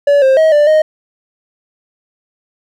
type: tone with pitch steps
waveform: triangle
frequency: 572 / 530 / 635 / 590 / 621 Hz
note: D5 / C5 / D#5 / D5 / D#5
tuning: -46 / +22 / +35 / +8 / -3 cents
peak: -4 dBFS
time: 0.07-0.82 s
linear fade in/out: 5 ms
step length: 150 ms
effects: none